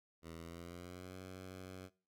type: tone with pitch glide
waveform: 10% pulse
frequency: 82.41 to 93.04 Hz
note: E2 to F#2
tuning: 0 to +10 cents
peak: -40 dBFS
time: 0.22-1.9 s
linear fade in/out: 50 ms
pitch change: +210 cents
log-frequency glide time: 0.35-1.16 s
effects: noise-tail reverb RT60 0.4 s tail -22 dB re dry